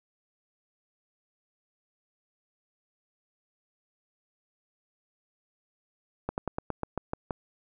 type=slowing click train; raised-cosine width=1 ms; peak=-16 dBFS; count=9; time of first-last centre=6.29-7.308 s; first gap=89 ms; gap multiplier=1.1; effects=none